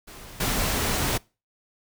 pink noise with level steps, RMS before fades -43 / -25 dBFS, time 0.07-1.18 s, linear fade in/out 10 ms, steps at 0.4 s, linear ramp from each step 5 ms, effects noise-tail reverb RT60 0.3 s tail -24 dB re dry

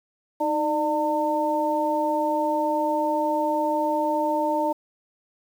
sine tone cluster, 311.2 / 597 / 905 Hz, D#4 / D5 / A5, 0 / +28 / +48 cents, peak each -27 / -25 / -24 dBFS, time 0.4-4.73 s, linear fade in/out 10 ms, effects 8-bit

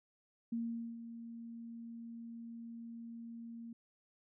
sine tone with ADSR envelope, 231.6 Hz, A#3, 11 cents flat, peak -34 dBFS, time 0.52-3.73 s, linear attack 7 ms, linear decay 440 ms, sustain -11 dB, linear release 4 ms, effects none

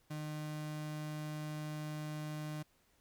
35% pulse tone, 152.3 Hz, D#3, 37 cents flat, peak -38 dBFS, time 0.1-2.63 s, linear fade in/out 10 ms, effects pink hiss -72 dBFS RMS until 3 s

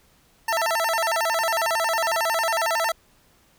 25% pulse tone with vibrato, 771 Hz, G5, 29 cents flat, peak -17 dBFS, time 0.48-2.92 s, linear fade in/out 5 ms, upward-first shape square, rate 11 Hz, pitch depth 270 cents each way, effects pink hiss -59 dBFS RMS until 3.58 s

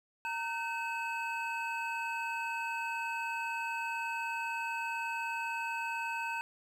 triangle tone cluster, 922 / 1527 / 2581 Hz, A#5 / G6 / E7, -19 / -46 / -37 cents, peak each -35 / -38 / -37 dBFS, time 0.25-6.41 s, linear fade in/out 0 ms, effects none

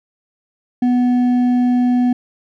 triangle tone with hard clipping, 246.9 Hz, B3, in tune, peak -13 dBFS, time 0.82-2.13 s, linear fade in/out 5 ms, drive 8 dB, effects none

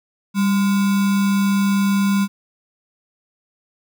sine tone with sample-and-hold, 197.8 Hz, G3, 16 cents sharp, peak -14 dBFS, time 0.34-2.28 s, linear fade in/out 50 ms, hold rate 1225 Hz, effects none

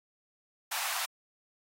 pink high-pass noise, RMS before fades -34 dBFS, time 0.71-1.06 s, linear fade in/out 10 ms, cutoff 720 Hz, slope 48 dB/octave, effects AAC 48 kbps

